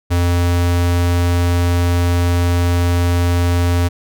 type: tone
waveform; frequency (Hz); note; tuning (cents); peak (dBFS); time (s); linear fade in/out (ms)
square; 87.31; F2; 0; -13; 0.1-3.89; 20
effects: none